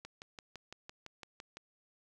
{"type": "click train", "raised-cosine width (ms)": 0.2, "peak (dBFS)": -29, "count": 10, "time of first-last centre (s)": [0.05, 1.57], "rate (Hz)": 5.92, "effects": []}